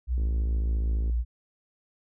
sine tone with pitch glide, 61.74 to 58.61 Hz, B1 to A#1, 0 to +10 cents, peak -23 dBFS, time 0.07-1.25 s, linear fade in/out 50 ms, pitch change -90 cents, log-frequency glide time 0.2-1.12 s
click train, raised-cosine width 3 ms, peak -29 dBFS, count 51, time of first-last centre 0.18-1.097 s, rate 54.5 Hz
effects none

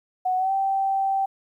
sine tone with pitch glide, 740 to 778.1 Hz, F#5 to G5, 0 to -13 cents, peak -20 dBFS, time 0.25-1.26 s, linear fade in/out 10 ms, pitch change +87 cents, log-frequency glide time 0.37-0.52 s, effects 10-bit

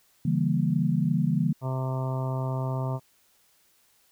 sine chord, C# diminished seventh, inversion none, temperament equal with one note detuned, 141.67 / 164.81 / 196 / 233.1 Hz, C#3 / E3 / G3 / Bb3, +38 / 0 / 0 / 0 cents, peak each -27 / -25 / -29 / -29 dBFS, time 0.25-1.53 s, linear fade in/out 5 ms
harmonic tone, 130.81 Hz, C3, in tune, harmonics 1 / 2 / 3 / 4 / 5 / 6 / 7 / 8 / 9, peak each -27 / -39 / -40 / -42 / -37 / -49 / -39 / -44 / -44 dBFS, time 1.61-3 s, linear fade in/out 50 ms
effects white hiss -64 dBFS RMS until 4.11 s

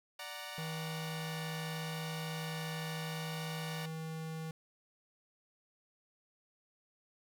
10% pulse chord, D augmented, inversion none, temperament equal, 587.3 / 740 / 932.3 Hz, D5 / F#5 / A#5, 0 / 0 / 0 cents, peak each -39 dBFS, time 0.19-3.86 s, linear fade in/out 5 ms
square tone, 160.1 Hz, D#3, 50 cents sharp, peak -40 dBFS, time 0.58-4.51 s, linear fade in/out 2 ms
effects none

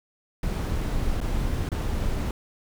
brown noise with dropouts, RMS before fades -26 dBFS, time 0.43-2.31 s, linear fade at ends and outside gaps 2 ms, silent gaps 1.204-1.212 / 1.69-1.717 s, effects none

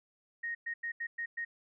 sine tone bursts at uneven times, 1864.7 Hz, A#6, in tune, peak -34 dBFS, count 6, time 0.43-0.55 / 0.66-0.74 / 0.83-0.92 / 1-1.07 / 1.18-1.26 / 1.37-1.45 s, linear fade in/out 10 ms, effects none

